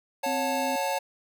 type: chord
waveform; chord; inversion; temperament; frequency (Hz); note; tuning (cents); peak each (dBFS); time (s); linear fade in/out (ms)
square; F# minor; second; equal with one note detuned; 554.4 / 725.6 / 880; C#5 / F#5 / A5; 0 / -34 / 0; -31 / -33 / -30; 0.23-0.99; 10
type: tone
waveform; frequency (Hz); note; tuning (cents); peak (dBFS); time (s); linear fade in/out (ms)
sine; 261.6; C4; 0; -32; 0.26-0.76; 5
effects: none